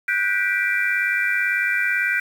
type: chord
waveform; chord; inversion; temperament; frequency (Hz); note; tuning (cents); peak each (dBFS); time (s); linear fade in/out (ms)
sine; G major seventh; third; just; 1470 / 1568 / 1960 / 2352; F#6 / G6 / B6 / D7; -12 / 0 / -14 / +2; -24 / -24 / -24 / -24; 0.08-2.2; 5
effects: 7-bit